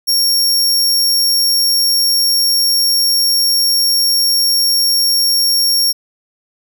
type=tone; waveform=sawtooth; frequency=5530 Hz; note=F8; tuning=18 cents flat; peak=-8 dBFS; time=0.07-5.93 s; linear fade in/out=20 ms; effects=none